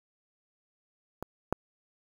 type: clicks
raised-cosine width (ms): 1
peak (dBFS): -22 / -12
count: 2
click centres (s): 1.226 / 1.526
effects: 7-bit